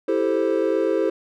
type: chord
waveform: triangle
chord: A minor seventh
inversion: second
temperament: equal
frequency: 329.6 / 392 / 440 / 523.3 Hz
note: E4 / G4 / A4 / C5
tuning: 0 / 0 / 0 / 0 cents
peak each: -22 dBFS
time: 0.08-1.1 s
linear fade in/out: 5 ms
effects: none